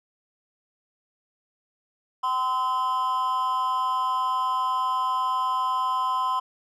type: tone with amplitude modulation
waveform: triangle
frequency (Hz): 1027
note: C6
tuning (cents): -33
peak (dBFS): -17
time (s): 2.23-6.4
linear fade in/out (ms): 10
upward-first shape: sine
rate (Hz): 262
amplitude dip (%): 75
effects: none